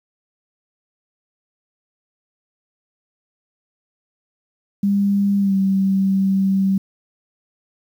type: tone with pitch glide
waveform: sine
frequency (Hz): 200.2 to 193.27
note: G3 to G3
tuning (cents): +37 to -24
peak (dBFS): -14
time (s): 4.83-6.78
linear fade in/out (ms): 5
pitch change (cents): -61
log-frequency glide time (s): 5.39-5.55
effects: 8-bit